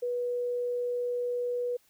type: tone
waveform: sine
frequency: 488 Hz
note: B4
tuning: 21 cents flat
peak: -28 dBFS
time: 0.02-1.77 s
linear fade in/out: 10 ms
effects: white hiss -66 dBFS RMS until 1.89 s